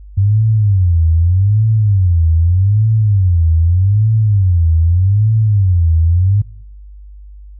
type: tone with vibrato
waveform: sine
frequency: 94.7 Hz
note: F#2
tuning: 41 cents sharp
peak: -8 dBFS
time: 0.17-6.42 s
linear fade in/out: 10 ms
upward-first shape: sine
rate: 0.82 Hz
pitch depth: 270 cents each way
effects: noise-tail reverb RT60 0.7 s tail -24 dB re dry + added 50 Hz sine -32 dBFS peak until 7.59 s